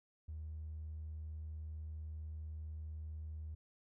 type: tone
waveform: triangle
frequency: 77.78 Hz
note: D#2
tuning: in tune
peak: -39 dBFS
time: 0.28-3.55 s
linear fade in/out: 10 ms
effects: tanh soft clip ceiling -40 dBFS